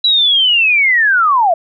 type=linear sweep; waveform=sine; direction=down; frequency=3951 to 638 Hz; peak=-8 dBFS; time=0.04-1.54 s; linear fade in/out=5 ms; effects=none